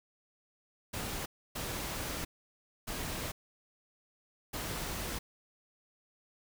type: noise bursts at uneven times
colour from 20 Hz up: pink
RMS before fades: -38 dBFS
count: 4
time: 0.93-1.26 / 1.55-2.25 / 2.87-3.32 / 4.53-5.19 s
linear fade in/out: 10 ms
effects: none